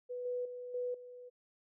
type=tone with level steps; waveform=sine; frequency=493.9 Hz; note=B4; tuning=in tune; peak=-38 / -34 / -42 / -34 / -48 dBFS; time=0.09-1.3 s; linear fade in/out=20 ms; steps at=0.25 / 0.45 / 0.74 / 0.94 s; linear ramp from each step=5 ms; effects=none